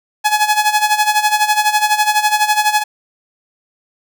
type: tone with tremolo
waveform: sawtooth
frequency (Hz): 846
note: G#5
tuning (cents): +32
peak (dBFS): -5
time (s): 0.24-2.84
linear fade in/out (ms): 20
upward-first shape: sine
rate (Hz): 12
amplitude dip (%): 75
effects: none